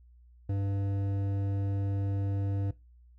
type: tone with hard clipping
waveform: sine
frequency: 99 Hz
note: G2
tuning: 18 cents sharp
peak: -30 dBFS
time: 0.49-2.71 s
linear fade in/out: 5 ms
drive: 11 dB
effects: noise-tail reverb RT60 0.2 s tail -18 dB re dry + added 60 Hz sine -54 dBFS peak until 3.18 s